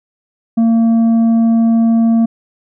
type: tone with tanh clipping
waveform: sine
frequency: 228.3 Hz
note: A#3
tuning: 36 cents flat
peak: -9 dBFS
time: 0.57-2.26 s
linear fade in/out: 10 ms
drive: 5 dB
effects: none